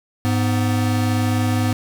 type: tone pair together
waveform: square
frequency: 103.69 / 250 Hz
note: G#2 / B3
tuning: -2 / +21 cents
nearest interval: octave + minor third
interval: 1523 cents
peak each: -19 / -22 dBFS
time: 0.25-1.73 s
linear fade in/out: 0 ms
effects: none